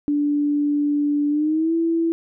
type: tone with pitch glide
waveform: sine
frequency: 291.7 to 331.2 Hz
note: D4 to E4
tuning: -12 to +8 cents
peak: -17 dBFS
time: 0.08-2.12 s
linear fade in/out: 0 ms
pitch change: +220 cents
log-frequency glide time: 1.29-1.74 s
effects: none